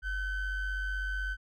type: ring-modulated tone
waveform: triangle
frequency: 784 Hz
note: G5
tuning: in tune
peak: -26 dBFS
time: 0.02-1.37 s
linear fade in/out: 50 ms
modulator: 736 Hz
effects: none